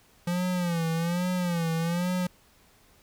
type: tone with vibrato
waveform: square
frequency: 172.5 Hz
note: F3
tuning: 21 cents flat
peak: -26 dBFS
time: 0.27-2.27 s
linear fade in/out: 5 ms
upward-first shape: sine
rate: 1.2 Hz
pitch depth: 95 cents each way
effects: pink hiss -60 dBFS RMS until 3.02 s